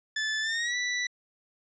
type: tone with pitch glide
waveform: sawtooth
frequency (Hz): 1743 to 1967.8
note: A6 to B6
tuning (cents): -17 to -7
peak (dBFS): -24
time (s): 0.16-1.07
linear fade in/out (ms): 5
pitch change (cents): +210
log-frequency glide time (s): 0.41-0.76
effects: resampled to 16000 Hz